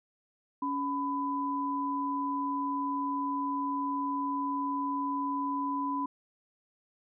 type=tone pair together; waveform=sine; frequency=280.4 / 1000 Hz; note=C#4 / B5; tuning=+20 / +21 cents; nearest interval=octave + minor seventh; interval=2201 cents; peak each=-33 / -31 dBFS; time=0.62-6.06 s; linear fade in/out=5 ms; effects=none